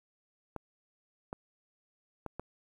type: clicks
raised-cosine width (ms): 1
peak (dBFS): -24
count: 4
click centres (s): 0.563 / 1.329 / 2.263 / 2.396
effects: 10-bit